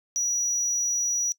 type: tone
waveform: sine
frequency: 5830 Hz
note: F#8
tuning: 26 cents flat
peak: -20 dBFS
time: 0.16-1.32 s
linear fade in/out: 0 ms
effects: noise-tail reverb RT60 0.1 s tail -24 dB re dry + tanh soft clip ceiling -22 dBFS